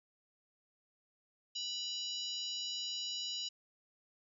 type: harmonic tone with a mistuned harmonic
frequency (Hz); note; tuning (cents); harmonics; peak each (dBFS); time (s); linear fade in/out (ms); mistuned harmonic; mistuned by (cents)
982; B5; -10; 3 / 4 / 5 / 6 / 7; -41 / -43 / -45 / -47 / -48; 1.55-3.49; 10; 6; -98
effects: none